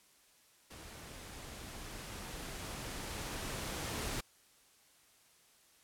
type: noise with level ramp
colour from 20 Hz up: pink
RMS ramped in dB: -51 to -38 dBFS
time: 0.7-4.21 s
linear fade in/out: 10 ms
effects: white hiss -66 dBFS RMS until 5.83 s + low-pass 12000 Hz 12 dB/octave